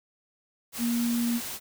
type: tone in noise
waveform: sine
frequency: 236.2 Hz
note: A#3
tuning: 23 cents sharp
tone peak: -24 dBFS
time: 0.78-1.41 s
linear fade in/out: 50 ms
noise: white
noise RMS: -36 dBFS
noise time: 0.72-1.6 s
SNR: +9 dB
effects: none

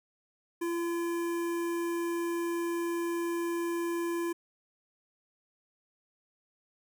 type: tone with notch filter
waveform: square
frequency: 340.7 Hz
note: F4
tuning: 43 cents flat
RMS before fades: -32 dBFS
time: 0.61-4.33 s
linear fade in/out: 10 ms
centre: 4100 Hz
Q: 0.9
effects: none

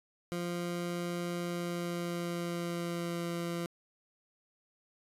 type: tone with pitch glide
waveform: 20% pulse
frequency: 174.1 to 171.11 Hz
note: F3 to F3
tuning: -5 to -35 cents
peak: -29 dBFS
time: 0.32-3.66 s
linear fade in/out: 0 ms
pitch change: -30 cents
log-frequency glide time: 1.39-3.25 s
effects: resampled to 32000 Hz

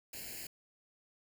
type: noise with comb filter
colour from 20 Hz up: white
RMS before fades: -45 dBFS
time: 0.13-0.47 s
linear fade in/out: 5 ms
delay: 0.42 ms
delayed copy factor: +0.95
effects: none

